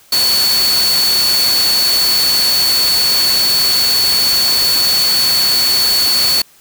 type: tone in noise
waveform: sine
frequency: 4435 Hz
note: C#8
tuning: in tune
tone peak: -11 dBFS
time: 0.12-6.42 s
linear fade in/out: 5 ms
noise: white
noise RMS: -18 dBFS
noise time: 0.12-6.42 s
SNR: +4 dB
effects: white hiss -47 dBFS RMS until 6.6 s